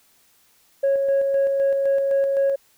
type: tone with tremolo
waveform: sine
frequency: 550 Hz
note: C#5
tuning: 14 cents flat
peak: -14 dBFS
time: 0.83-2.56 s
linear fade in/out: 10 ms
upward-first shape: square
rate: 3.9 Hz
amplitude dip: 35%
effects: tanh soft clip ceiling -14 dBFS + white hiss -59 dBFS RMS until 2.77 s